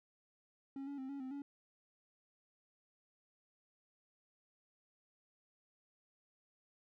triangle tone with pitch steps, 273 / 282.6 / 263.5 / 279.3 / 260.2 / 282.6 Hz, C#4 / C#4 / C4 / C#4 / C4 / C#4, -26 / +34 / +12 / +13 / -9 / +34 cents, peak -40 dBFS, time 0.76-1.42 s, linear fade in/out 2 ms, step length 110 ms, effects none

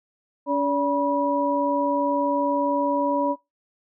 sine tone cluster, 283.9 / 574 / 971 Hz, C#4 / D5 / B5, +41 / -40 / -30 cents, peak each -24 dBFS, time 0.46-3.36 s, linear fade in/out 50 ms, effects noise-tail reverb RT60 0.2 s tail -21 dB re dry

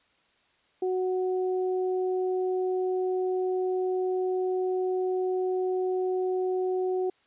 sine tone pair together, 370 / 739.6 Hz, F#4 / F#5, 0 / -1 cents, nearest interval octave, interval 1199 cents, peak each -25 / -36 dBFS, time 0.82-7.1 s, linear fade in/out 5 ms, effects white hiss -66 dBFS RMS until 7.26 s + resampled to 8000 Hz

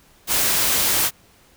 white noise, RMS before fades -19 dBFS, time 0.27-1.11 s, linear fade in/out 50 ms, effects pink hiss -54 dBFS RMS until 1.56 s

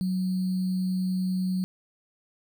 sine tone with sample-and-hold, 185.1 Hz, F#3, 1 cent sharp, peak -24 dBFS, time 0.01-1.64 s, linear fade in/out 0 ms, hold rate 4410 Hz, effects none

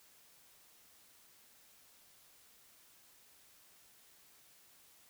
silence, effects white hiss -64 dBFS RMS until 5.09 s

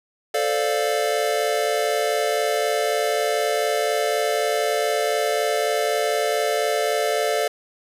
square chord, D minor seventh, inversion second, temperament equal, 440 / 523.3 / 587.3 / 698.5 Hz, A4 / C5 / D5 / F5, 0 / 0 / 0 / 0 cents, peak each -25 / -30 / -25 / -26 dBFS, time 0.34-7.48 s, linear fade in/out 5 ms, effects resampled to 32000 Hz

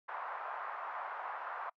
white band-pass noise, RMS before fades -42 dBFS, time 0.08-1.7 s, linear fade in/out 10 ms, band 740 to 1300 Hz, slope 24 dB/octave, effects noise-tail reverb RT60 0.1 s tail -25 dB re dry

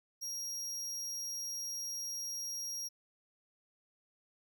40% pulse tone, 5630 Hz, F8, 13 cents sharp, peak -37 dBFS, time 0.21-2.89 s, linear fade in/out 20 ms, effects none

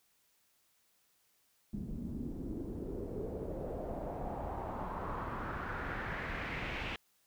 pink noise with low-pass filter sweep, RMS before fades -40 dBFS, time 1.73-6.96 s, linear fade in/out 2 ms, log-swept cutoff 210 to 2700 Hz, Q 2.7, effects white hiss -73 dBFS RMS until 7.26 s

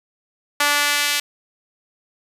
sawtooth tone with high-pass filter sweep, 290.6 Hz, D4, 18 cents flat, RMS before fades -19 dBFS, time 0.6-1.2 s, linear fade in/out 5 ms, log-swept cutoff 1200 to 2600 Hz, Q 1, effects resampled to 32000 Hz

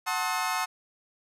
30% pulse chord, F# diminished seventh, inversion none, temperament just, 740 / 888 / 1065.6 / 1278.7 Hz, F#5 / A5 / C6 / Eb6, 0 / +16 / +31 / +47 cents, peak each -30 dBFS, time 0.06-0.66 s, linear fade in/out 20 ms, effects resampled to 32000 Hz

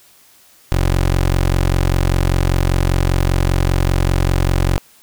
20% pulse tone, 45.08 Hz, F#1, 44 cents flat, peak -8 dBFS, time 0.72-4.78 s, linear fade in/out 0 ms, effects white hiss -49 dBFS RMS until 5.02 s

